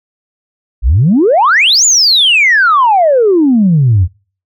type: exponential two-way sweep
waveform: sine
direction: up then down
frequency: 49.36 to 7200 to 82.3 Hz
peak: -4 dBFS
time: 0.82-4.08 s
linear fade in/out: 50 ms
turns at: 1.85 s
effects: noise-tail reverb RT60 0.4 s tail -26 dB re dry + tanh soft clip ceiling -1 dBFS